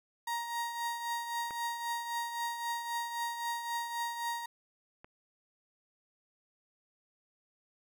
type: tone with tremolo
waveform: 35% pulse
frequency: 939 Hz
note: A#5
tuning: 12 cents sharp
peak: -30 dBFS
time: 0.27-4.46 s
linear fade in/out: 5 ms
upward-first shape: triangle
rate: 3.8 Hz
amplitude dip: 60%
type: clicks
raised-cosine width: 0.5 ms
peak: -29 / -35 dBFS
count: 2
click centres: 1.508 / 5.045 s
effects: none